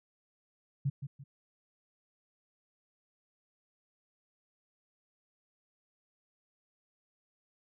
sine tone with echo, 138.59 Hz, C#3, in tune, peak -27 dBFS, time 0.85-0.9 s, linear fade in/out 10 ms, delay 170 ms, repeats 2, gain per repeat -9 dB, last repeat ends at 1.24 s, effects none

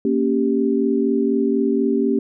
sine chord, G diminished, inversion first, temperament equal, 233.1 / 277.2 / 392 Hz, Bb3 / Db4 / G4, 0 / 0 / 0 cents, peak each -20 dBFS, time 0.05-2.19 s, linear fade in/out 2 ms, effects none

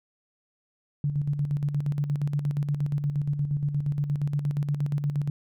sine tone with tremolo, 144.7 Hz, D3, 25 cents flat, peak -22 dBFS, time 1.04-5.3 s, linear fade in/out 2 ms, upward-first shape square, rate 8.5 Hz, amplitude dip 55%, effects none

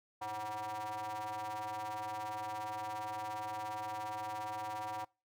square ring-modulated tone, 105.3 Hz, G#2, 24 cents sharp, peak -36 dBFS, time 0.21-5.05 s, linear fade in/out 10 ms, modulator 851 Hz, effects noise-tail reverb RT60 0.3 s tail -25 dB re dry

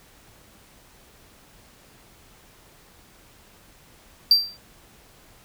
triangle tone with exponential decay, 4701 Hz, D8, 1 cent sharp, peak -8 dBFS, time 4.31-4.57 s, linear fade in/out 2 ms, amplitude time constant 56 ms, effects pink hiss -53 dBFS RMS until 5.44 s

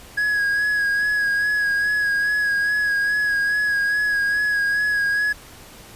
triangle tone with vibrato, 1661.2 Hz, G#6, in tune, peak -16 dBFS, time 0.17-5.33 s, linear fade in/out 10 ms, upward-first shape sine, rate 2.4 Hz, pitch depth 29 cents each way, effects pink hiss -43 dBFS RMS until 5.95 s + resampled to 32000 Hz

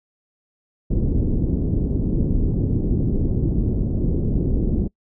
pink low-pass noise, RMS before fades -20 dBFS, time 0.9-4.88 s, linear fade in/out 10 ms, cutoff 350 Hz, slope 24 dB/octave, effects noise-tail reverb RT60 0.1 s tail -24 dB re dry

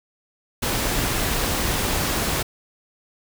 pink noise, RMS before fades -23 dBFS, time 0.62-2.43 s, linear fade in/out 10 ms, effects none

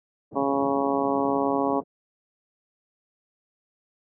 pink band-pass noise, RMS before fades -40 dBFS, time 0.31-1.84 s, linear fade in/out 20 ms, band 130 to 600 Hz, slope 24 dB/octave
harmonic tone, 138.6 Hz, C#3, in tune, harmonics 2 / 3 / 4 / 5 / 6 / 7 / 8, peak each -26 / -28 / -29 / -30 / -31 / -31 / -32 dBFS, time 0.35-1.81 s, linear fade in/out 20 ms
effects none

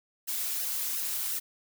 blue noise with flanger, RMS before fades -32 dBFS, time 0.27-1.4 s, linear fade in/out 20 ms, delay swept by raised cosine 0.85 to 4.65 ms, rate 2.8 Hz, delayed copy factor -0.7, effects none

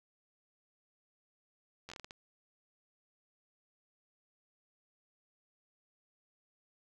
slowing click train, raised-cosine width 0.2 ms, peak -29 dBFS, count 8, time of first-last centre 1.89-2.109 s, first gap 11 ms, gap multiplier 1.34, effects none

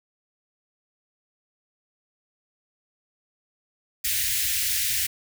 white band-stop noise, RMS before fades -25 dBFS, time 4.04-5.07 s, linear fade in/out 10 ms, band 120 to 1700 Hz, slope 48 dB/octave, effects none

